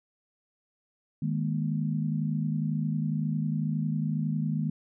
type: chord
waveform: sine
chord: D# suspended fourth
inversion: none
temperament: equal with one note detuned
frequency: 155.56 / 207.7 / 237.6 Hz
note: D#3 / G#3 / A#3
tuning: 0 / 0 / +33 cents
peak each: -28 / -32 / -33 dBFS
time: 1.22-4.7 s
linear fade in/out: 5 ms
effects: none